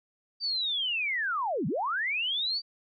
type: linear two-way sweep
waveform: sine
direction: down then up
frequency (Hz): 4687 to 128.6 to 4687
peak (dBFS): -27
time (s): 0.4-2.62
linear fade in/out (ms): 50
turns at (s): 1.67
effects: none